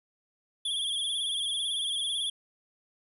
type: tone with vibrato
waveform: square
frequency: 3340 Hz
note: G#7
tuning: 9 cents sharp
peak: -29 dBFS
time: 0.65-2.3 s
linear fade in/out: 5 ms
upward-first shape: sine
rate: 18 Hz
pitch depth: 74 cents each way
effects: resampled to 32000 Hz + 11-bit